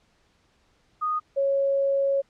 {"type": "tone pair in turn", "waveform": "sine", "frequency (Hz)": [1238, 551.5], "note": ["D#6", "C#5"], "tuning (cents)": [-9, -9], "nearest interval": "octave + major second", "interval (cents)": 1400, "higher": "first", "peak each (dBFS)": [-23, -20], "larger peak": "second", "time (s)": [[1.01, 1.2], [1.36, 2.22]], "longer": "second", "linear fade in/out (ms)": 20, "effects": ["pink hiss -65 dBFS RMS until 2.29 s", "low-pass 6000 Hz 12 dB/octave"]}